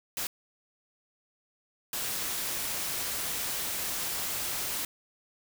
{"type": "noise bursts at uneven times", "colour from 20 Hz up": "white", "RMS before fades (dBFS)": -33, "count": 2, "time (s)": [[0.17, 0.27], [1.93, 4.85]], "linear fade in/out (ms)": 2, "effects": []}